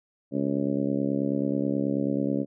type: harmonic tone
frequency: 69.3 Hz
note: C#2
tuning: in tune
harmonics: 2 / 3 / 4 / 5 / 6 / 7 / 8 / 9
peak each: -34 / -29 / -27 / -34 / -37 / -38 / -34 / -43 dBFS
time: 0.31-2.46 s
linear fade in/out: 50 ms
effects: none